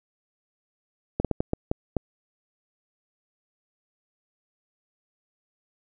slowing click train, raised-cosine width 2 ms, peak -10 dBFS, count 7, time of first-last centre 1.2-1.967 s, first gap 47 ms, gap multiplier 1.4, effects none

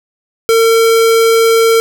square tone, 454.1 Hz, A#4, 45 cents flat, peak -7 dBFS, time 0.49-1.8 s, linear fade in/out 0 ms, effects 7-bit

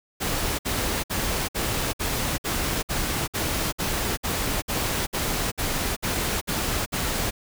pink noise bursts, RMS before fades -26 dBFS, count 16, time 0.2-7.31 s, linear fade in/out 20 ms, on 390 ms, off 58 ms, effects none

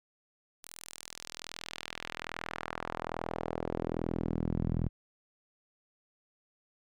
sawtooth tone with band-pass filter sweep, 41.2 Hz, E1, in tune, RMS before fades -37 dBFS, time 0.63-4.89 s, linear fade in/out 10 ms, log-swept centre 11000 to 140 Hz, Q 1.1, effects none

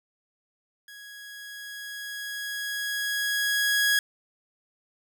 sawtooth tone with level ramp, 1661.2 Hz, G#6, in tune, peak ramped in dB -40 to -16 dBFS, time 0.88-3.99 s, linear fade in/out 2 ms, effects none

